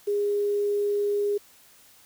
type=tone with quantisation; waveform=sine; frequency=409.6 Hz; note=G#4; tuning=24 cents flat; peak=-22 dBFS; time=0.07-1.38 s; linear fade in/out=10 ms; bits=8; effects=white hiss -55 dBFS RMS until 2.05 s